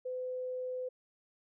sine tone, 507 Hz, B4, 45 cents sharp, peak -35 dBFS, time 0.05-0.89 s, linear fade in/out 10 ms, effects none

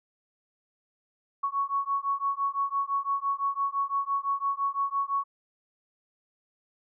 sine beating tone pair, 1108.7 / 1114.6 Hz, C#6 / C#6, 0 / +9 cents, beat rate 5.9 Hz, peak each -29 dBFS, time 1.43-5.24 s, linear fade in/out 10 ms, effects none

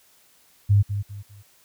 sine tone with echo, 101.4 Hz, G#2, 41 cents flat, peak -13 dBFS, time 0.69-0.83 s, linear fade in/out 20 ms, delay 200 ms, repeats 3, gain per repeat -10 dB, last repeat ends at 1.43 s, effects white hiss -58 dBFS RMS until 1.64 s

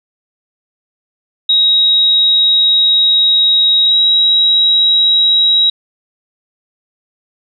sine tone with pitch glide, 3804 to 3844 Hz, A#7 to B7, +34 to -48 cents, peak -7 dBFS, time 1.49-5.7 s, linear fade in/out 5 ms, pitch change +18 cents, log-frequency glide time 3.84-3.94 s, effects none

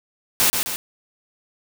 white noise with echo, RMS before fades -17 dBFS, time 0.4-0.5 s, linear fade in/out 0 ms, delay 130 ms, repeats 2, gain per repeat -5 dB, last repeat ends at 0.76 s, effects none

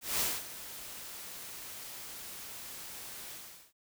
white noise with ADSR envelope, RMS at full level -30 dBFS, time 0.01-3.73 s, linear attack 190 ms, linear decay 230 ms, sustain -15 dB, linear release 430 ms, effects none

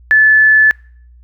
sine tone, 1736 Hz, A6, 24 cents flat, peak -5 dBFS, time 0.11-0.71 s, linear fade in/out 0 ms, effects noise-tail reverb RT60 0.6 s tail -26 dB re dry + added 60 Hz sine -39 dBFS peak until 1.23 s

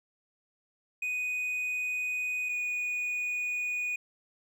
triangle tone pair in turn, 2489 / 2466 Hz, D#7 / D#7, 0 / -16 cents, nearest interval unison, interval 16 cents, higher first, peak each -28 dBFS, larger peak neither, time 1.02-2.49 / 2.49-3.96 s, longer neither, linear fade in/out 5 ms, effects none

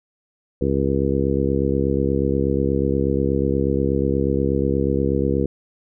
harmonic tone, 68.3 Hz, C#2, 25 cents flat, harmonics 1 / 2 / 3 / 4 / 5 / 6 / 7, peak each -25 / -25 / -25 / -25 / -25 / -25 / -25 dBFS, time 0.61-5.46 s, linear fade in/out 5 ms, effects none

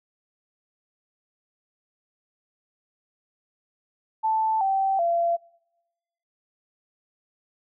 sine tone with pitch steps, 880 / 775 / 682.5 Hz, A5 / G5 / F5, 0 / -20 / -40 cents, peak -20 dBFS, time 4.23-5.37 s, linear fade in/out 20 ms, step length 380 ms, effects noise-tail reverb RT60 1.0 s tail -26 dB re dry

